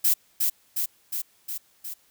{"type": "noise with echo", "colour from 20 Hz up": "violet", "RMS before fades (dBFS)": -20, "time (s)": [0.04, 0.14], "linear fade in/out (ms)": 10, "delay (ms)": 360, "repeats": 5, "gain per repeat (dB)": -3, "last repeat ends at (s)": 1.94, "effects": ["white hiss -62 dBFS RMS until 2.1 s"]}